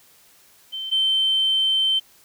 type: tone pair in turn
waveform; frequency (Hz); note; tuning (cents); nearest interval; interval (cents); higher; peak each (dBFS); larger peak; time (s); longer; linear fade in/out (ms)
sine; 3100 / 3100; G7 / G7; -20 / -20; unison; 0; neither; -27 / -16; second; 0.72-0.91 / 0.91-2; second; 20
effects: tanh soft clip ceiling -12 dBFS + white hiss -54 dBFS RMS until 2.24 s